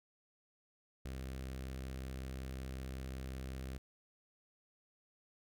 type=tone with notch filter; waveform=sawtooth; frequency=65.41 Hz; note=C2; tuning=in tune; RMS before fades=-44 dBFS; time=1.05-3.78 s; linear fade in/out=5 ms; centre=920 Hz; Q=1.8; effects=none